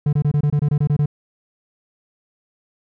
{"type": "tone bursts", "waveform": "triangle", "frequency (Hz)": 146.83, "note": "D3", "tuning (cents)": 0, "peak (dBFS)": -12, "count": 11, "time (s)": [0.06, 1.059], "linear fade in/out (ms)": 5, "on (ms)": 69, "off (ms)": 24, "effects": []}